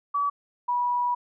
sine tone pair in turn, 1144 / 974.3 Hz, D6 / B5, -46 / -24 cents, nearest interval minor third, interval 278 cents, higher first, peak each -22 dBFS, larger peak neither, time 0.14-0.3 / 0.68-1.15 s, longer second, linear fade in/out 10 ms, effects none

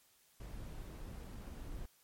brown noise with amplitude modulation, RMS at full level -45 dBFS, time 0.4-1.86 s, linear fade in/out 5 ms, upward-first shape sine, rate 269 Hz, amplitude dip 30%, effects white hiss -69 dBFS RMS until 2.03 s + MP3 64 kbps

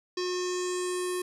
square tone with low-pass filter sweep, 361.5 Hz, F#4, 40 cents flat, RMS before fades -31 dBFS, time 0.17-1.22 s, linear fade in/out 5 ms, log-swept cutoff 5200 to 11000 Hz, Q 4, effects 11-bit

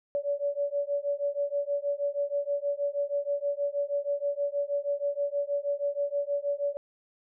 sine beating tone pair, 568 / 574.3 Hz, C#5 / D5, +42 / -39 cents, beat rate 6.3 Hz, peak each -30 dBFS, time 0.15-6.77 s, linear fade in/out 0 ms, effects none

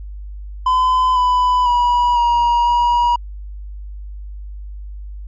triangle tone with pitch steps, 1016 / 997 / 971 / 952 / 959 Hz, B5 / B5 / B5 / A#5 / A#5, +49 / +16 / -30 / +36 / +49 cents, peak -10 dBFS, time 0.66-3.16 s, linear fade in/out 5 ms, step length 500 ms, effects added 50 Hz sine -28 dBFS peak until 5.27 s + resampled to 16000 Hz

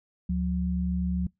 sine tone pair together, 72.7 / 180.67 Hz, D2 / F#3, -17 / -41 cents, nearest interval octave + major third, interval 1576 cents, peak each -29 / -26 dBFS, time 0.29-1.27 s, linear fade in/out 5 ms, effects noise-tail reverb RT60 0.2 s tail -26 dB re dry

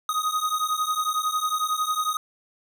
square beating tone pair, 1244.5 / 1255.5 Hz, D#6 / D#6, 0 / +15 cents, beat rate 11 Hz, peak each -27 dBFS, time 0.09-2.17 s, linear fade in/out 2 ms, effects none

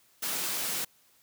white high-pass noise, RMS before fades -32 dBFS, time 0.22-0.85 s, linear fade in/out 10 ms, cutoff 130 Hz, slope 24 dB/octave, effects white hiss -64 dBFS RMS until 1.22 s + high-pass 60 Hz 12 dB/octave

